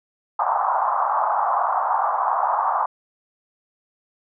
pink band-pass noise, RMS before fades -21 dBFS, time 0.39-2.86 s, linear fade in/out 5 ms, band 720 to 1200 Hz, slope 48 dB/octave, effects none

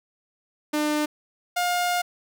sawtooth tone pair in turn, 300.3 / 710.1 Hz, D4 / F5, +39 / +29 cents, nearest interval octave + minor third, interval 1490 cents, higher second, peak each -18 / -18 dBFS, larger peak neither, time 0.73-1.06 / 1.56-2.02 s, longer second, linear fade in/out 10 ms, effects none

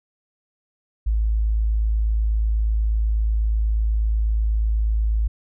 sine tone, 54.1 Hz, A1, 29 cents flat, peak -17 dBFS, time 1.06-5.28 s, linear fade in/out 10 ms, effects none

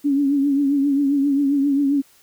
sine tone with vibrato, 280.7 Hz, C#4, 22 cents sharp, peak -15 dBFS, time 0.04-2.02 s, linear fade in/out 20 ms, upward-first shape triangle, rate 7.5 Hz, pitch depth 70 cents each way, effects white hiss -54 dBFS RMS until 2.22 s

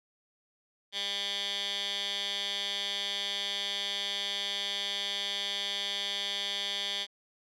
15% pulse tone with band-pass filter, 200 Hz, G3, 35 cents sharp, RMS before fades -34 dBFS, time 0.92-7.07 s, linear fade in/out 50 ms, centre 3500 Hz, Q 4.5, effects none

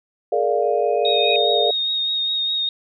sine chord, Bb dominant seventh, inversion third, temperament equal with one note detuned, 420.4 / 466.2 / 587.3 / 698.5 Hz, Ab4 / Bb4 / D5 / F5, +21 / 0 / 0 / 0 cents, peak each -22 dBFS, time 0.32-1.71 s, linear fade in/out 5 ms
sine tone with exponential growth, 2500 Hz, D#7, 8 cents sharp, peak -20 dBFS, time 0.62-1.36 s, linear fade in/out 1 ms, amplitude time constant 160 ms
sine tone with vibrato, 3729 Hz, A#7, in tune, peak -19 dBFS, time 1.05-2.69 s, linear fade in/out 2 ms, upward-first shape triangle, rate 4.9 Hz, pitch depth 26 cents each way
effects none

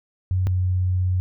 sine tone pair in turn, 92.5 / 91.6 Hz, F#2 / F#2, 0 / -17 cents, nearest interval unison, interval 17 cents, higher first, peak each -18 / -18 dBFS, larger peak neither, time 0.31-0.47 / 0.47-1.2 s, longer second, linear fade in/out 0 ms, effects none

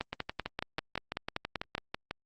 two click trains, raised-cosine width 0.3 ms, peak -16 / -18 dBFS, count 10 / 13, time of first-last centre 0.01-1.751 / 0.13-2.11 s, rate 5.17 / 6.06 Hz, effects Opus 32 kbps

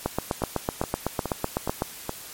two click trains, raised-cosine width 1 ms, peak -13 / -9 dBFS, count 5 / 15, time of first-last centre 0.42-2.094 / 0.06-1.821 s, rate 2.39 / 7.95 Hz, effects white hiss -41 dBFS RMS until 2.33 s + MP3 64 kbps

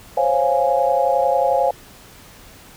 sine chord, Db major seventh, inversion third, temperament equal, 523.3 / 554.4 / 698.5 / 830.6 Hz, C5 / Db5 / F5 / Ab5, 0 / 0 / 0 / 0 cents, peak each -20 dBFS, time 0.17-1.71 s, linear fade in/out 5 ms, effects pink hiss -44 dBFS RMS until 2.76 s

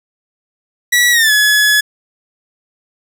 sawtooth tone with pitch glide, 1941 to 1699.5 Hz, B6 to G#6, -31 to +39 cents, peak -5 dBFS, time 0.92-1.81 s, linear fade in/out 10 ms, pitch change -230 cents, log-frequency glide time 1.11-1.32 s, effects none

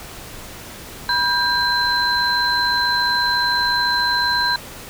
sine tone cluster, 975 / 1589 / 4077 Hz, B5 / G6 / C8, -23 / +23 / -46 cents, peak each -21 / -20 / -20 dBFS, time 1.09-4.56 s, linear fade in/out 2 ms, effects pink hiss -36 dBFS RMS until 4.89 s

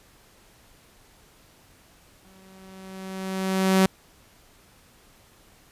sawtooth tone with exponential growth, 189.8 Hz, F#3, 44 cents sharp, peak -11 dBFS, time 2.25-3.86 s, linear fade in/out 2 ms, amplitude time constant 350 ms, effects pink hiss -56 dBFS RMS until 5.71 s + resampled to 32000 Hz

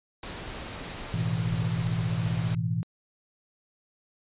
pink noise, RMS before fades -38 dBFS, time 0.23-2.55 s, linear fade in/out 2 ms
sine chord, A suspended second, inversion none, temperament equal with one note detuned, 108.3 / 123.47 / 164.81 Hz, A2 / B2 / E3, -27 / 0 / 0 cents, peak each -30 / -30 / -29 dBFS, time 1.14-2.83 s, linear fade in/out 0 ms
effects resampled to 8000 Hz

